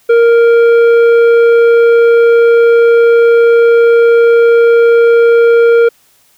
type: tone with tanh clipping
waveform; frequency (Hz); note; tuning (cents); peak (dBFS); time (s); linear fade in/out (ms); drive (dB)
sine; 466.2; A#4; 0; -5; 0.09-5.89; 10; 9
effects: white hiss -50 dBFS RMS until 6.37 s